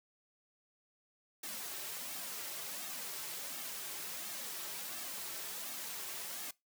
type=noise with flanger; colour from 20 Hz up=white; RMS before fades=-43 dBFS; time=1.43-6.51 s; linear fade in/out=5 ms; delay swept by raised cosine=2 to 4.2 ms; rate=1.4 Hz; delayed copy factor=-0.6; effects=noise-tail reverb RT60 0.2 s tail -22 dB re dry + high-pass 200 Hz 12 dB/octave